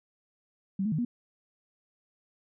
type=tone with pitch steps; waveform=sine; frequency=193.6 / 216.7 / 155.7 / 240.7 Hz; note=G3 / A3 / D#3 / B3; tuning=-21 / -26 / +2 / -44 cents; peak=-26 dBFS; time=0.79-1.05 s; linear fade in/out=5 ms; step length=65 ms; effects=none